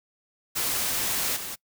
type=noise with level steps; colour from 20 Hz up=white; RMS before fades=-27 / -35 dBFS; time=0.55-1.56 s; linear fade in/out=20 ms; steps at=1.36 s; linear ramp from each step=5 ms; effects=noise-tail reverb RT60 0.1 s tail -24 dB re dry